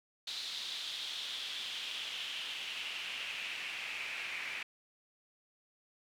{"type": "noise with band-pass filter sweep", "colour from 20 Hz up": "pink", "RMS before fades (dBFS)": -41, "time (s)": [0.27, 4.63], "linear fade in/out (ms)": 5, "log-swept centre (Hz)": [3900, 2300], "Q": 4.2, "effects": []}